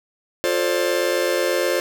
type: chord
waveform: 45% pulse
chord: D minor seventh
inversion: first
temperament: just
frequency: 352.4 / 440.5 / 528.6 / 587.3 Hz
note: F4 / A4 / C5 / D5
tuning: +16 / +2 / +18 / 0 cents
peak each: -24 / -27 / -22 / -26 dBFS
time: 0.44-1.8 s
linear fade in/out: 0 ms
effects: none